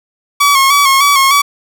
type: tone with vibrato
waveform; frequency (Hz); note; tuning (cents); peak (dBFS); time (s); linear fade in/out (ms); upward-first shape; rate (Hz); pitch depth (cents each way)
sawtooth; 1112; C#6; +5; -3; 0.4-1.42; 10; square; 3.3; 45
effects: 7-bit